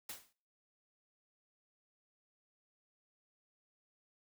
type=noise with exponential decay; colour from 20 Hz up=white; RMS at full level=-41 dBFS; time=0.09-0.33 s; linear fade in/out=5 ms; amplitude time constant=51 ms; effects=noise-tail reverb RT60 0.5 s tail -25 dB re dry